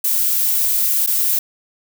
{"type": "noise with dropouts", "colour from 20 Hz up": "violet", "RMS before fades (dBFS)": -17, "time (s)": [0.04, 1.39], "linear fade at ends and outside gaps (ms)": 5, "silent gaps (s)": [1.064, 1.072], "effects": []}